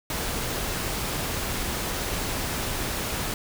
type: noise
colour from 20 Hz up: pink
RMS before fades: -29 dBFS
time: 0.1-3.34 s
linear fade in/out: 2 ms
effects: none